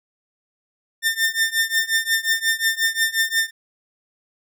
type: tone with tremolo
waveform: sawtooth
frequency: 1802 Hz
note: A6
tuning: 41 cents sharp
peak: -11 dBFS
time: 1.02-3.51 s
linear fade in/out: 50 ms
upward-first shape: triangle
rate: 5.6 Hz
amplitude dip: 95%
effects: none

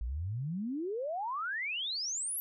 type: exponential sweep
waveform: sine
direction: up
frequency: 53.1 to 11970 Hz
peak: -33 dBFS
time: 0.01-2.4 s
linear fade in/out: 0 ms
effects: none

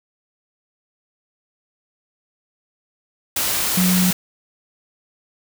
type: tone in noise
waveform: sine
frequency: 182.5 Hz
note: F#3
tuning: 24 cents flat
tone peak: -15 dBFS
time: 3.77-4.11 s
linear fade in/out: 5 ms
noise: white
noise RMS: -21 dBFS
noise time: 3.36-4.13 s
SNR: +3 dB
effects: none

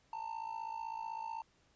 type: tone with amplitude modulation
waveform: triangle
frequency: 899 Hz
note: A5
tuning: 37 cents sharp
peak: -34 dBFS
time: 0.13-1.42 s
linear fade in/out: 2 ms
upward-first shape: sine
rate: 55.9 Hz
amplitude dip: 80%
effects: pink hiss -71 dBFS RMS until 1.75 s + resampled to 16000 Hz

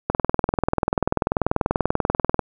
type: click train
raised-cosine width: 1 ms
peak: -4 dBFS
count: 48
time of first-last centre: 0.1-2.393 s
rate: 20.5 Hz
effects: none

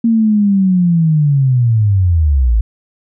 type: linear sweep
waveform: sine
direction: down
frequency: 232.4 to 51.6 Hz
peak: -8 dBFS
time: 0.04-2.61 s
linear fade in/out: 5 ms
effects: none

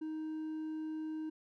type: tone with hard clipping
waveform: triangle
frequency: 313.1 Hz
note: D#4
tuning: 11 cents sharp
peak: -38 dBFS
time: 0.01-1.3 s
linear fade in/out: 10 ms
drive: 5 dB
effects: none

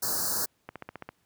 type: band-stop noise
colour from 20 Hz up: white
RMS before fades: -29 dBFS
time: 0.02-0.46 s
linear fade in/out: 10 ms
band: 1700 to 4200 Hz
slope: 96 dB/octave
type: click train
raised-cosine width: 0.5 ms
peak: -23 dBFS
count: 7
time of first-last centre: 0.69-1.09 s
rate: 15 Hz
effects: pink hiss -71 dBFS RMS until 1.25 s + high-pass 80 Hz 12 dB/octave

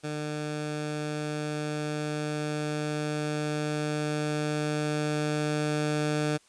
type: tone with level ramp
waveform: 15% pulse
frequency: 150.6 Hz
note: D3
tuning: 44 cents sharp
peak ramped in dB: -25 to -19 dBFS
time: 0.03-6.38 s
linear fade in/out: 20 ms
effects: white hiss -61 dBFS RMS until 6.48 s + resampled to 22050 Hz

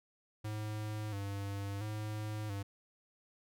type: tone with vibrato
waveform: square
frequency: 103.3 Hz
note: G#2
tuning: 9 cents flat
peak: -38 dBFS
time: 0.44-2.63 s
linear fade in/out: 10 ms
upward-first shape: square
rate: 0.73 Hz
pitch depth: 61 cents each way
effects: none

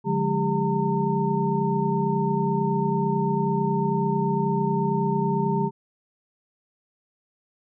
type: tone cluster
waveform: sine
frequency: 146.1 / 179.1 / 208.2 / 398.5 / 911 Hz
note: D3 / F3 / G#3 / G4 / A#5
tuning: -9 / +44 / +5 / +28 / -40 cents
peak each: -27 dBFS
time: 0.04-5.71 s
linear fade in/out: 50 ms
effects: none

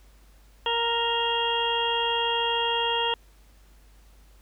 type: harmonic tone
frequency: 466.2 Hz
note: A#4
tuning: in tune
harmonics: 1 / 2 / 3 / 4 / 6 / 7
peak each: -30 / -27 / -37 / -36 / -29 / -29 dBFS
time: 0.66-3.14 s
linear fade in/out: 2 ms
effects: added 50 Hz sine -52 dBFS peak until 4.41 s + pink hiss -61 dBFS RMS until 4.41 s

